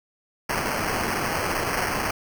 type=noise with sample-and-hold; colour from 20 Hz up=white; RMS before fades=-26 dBFS; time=0.49-2.11 s; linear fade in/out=5 ms; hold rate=3675 Hz; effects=none

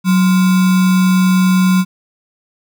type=tone with sample-and-hold; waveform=sine; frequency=185 Hz; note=F#3; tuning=in tune; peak=-8 dBFS; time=0.04-1.85 s; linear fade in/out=50 ms; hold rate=1225 Hz; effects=none

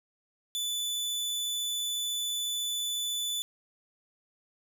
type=tone; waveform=sawtooth; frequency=3486 Hz; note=A7; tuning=17 cents flat; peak=-27 dBFS; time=0.55-3.42 s; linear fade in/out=0 ms; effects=none

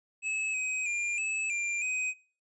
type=tone with pitch steps; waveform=square; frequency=2591 / 2525 / 2400 / 2604 / 2382 / 2512 Hz; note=E7 / D#7 / D7 / E7 / D7 / D#7; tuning=-30 / +25 / +37 / -22 / +24 / +16 cents; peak=-30 dBFS; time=0.22-2.14 s; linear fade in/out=50 ms; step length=320 ms; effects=noise-tail reverb RT60 0.5 s tail -26 dB re dry + resampled to 22050 Hz

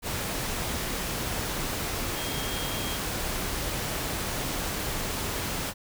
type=tone in noise; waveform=sine; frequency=3239 Hz; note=G#7; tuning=44 cents flat; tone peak=-38 dBFS; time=2.14-2.99 s; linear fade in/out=50 ms; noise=pink; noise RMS=-31 dBFS; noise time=0.02-5.74 s; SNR=-10 dB; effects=none

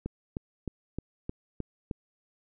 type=click train; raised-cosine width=3 ms; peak=-20 dBFS; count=7; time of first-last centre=0.06-1.912 s; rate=3.24 Hz; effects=none

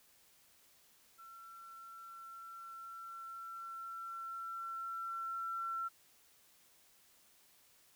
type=tone with level ramp; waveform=sine; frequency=1351 Hz; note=E6; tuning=42 cents sharp; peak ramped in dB=-52 to -36 dBFS; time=1.18-5.89 s; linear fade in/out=20 ms; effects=white hiss -67 dBFS RMS until 7.95 s

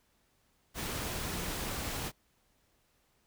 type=tone in noise; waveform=sine; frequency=179.8 Hz; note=F#3; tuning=49 cents flat; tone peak=-45 dBFS; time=1.26-1.51 s; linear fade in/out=50 ms; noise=pink; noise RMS=-37 dBFS; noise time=0.74-2.12 s; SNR=-11 dB; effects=pink hiss -72 dBFS RMS until 3.26 s

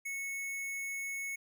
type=tone; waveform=square; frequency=2203 Hz; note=C#7; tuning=11 cents flat; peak=-37 dBFS; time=0.05-1.36 s; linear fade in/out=10 ms; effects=none

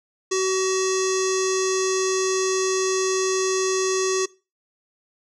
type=tone with low-pass filter; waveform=square; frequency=377.7 Hz; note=F#4; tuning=36 cents sharp; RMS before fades=-22 dBFS; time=0.31-4.26 s; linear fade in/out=10 ms; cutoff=6400 Hz; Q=6.5; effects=noise-tail reverb RT60 0.3 s tail -21 dB re dry

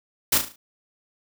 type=noise with echo; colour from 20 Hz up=white; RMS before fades=-19 dBFS; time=0.32-0.38 s; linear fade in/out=5 ms; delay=36 ms; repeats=5; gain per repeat=-7 dB; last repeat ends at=0.56 s; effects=none

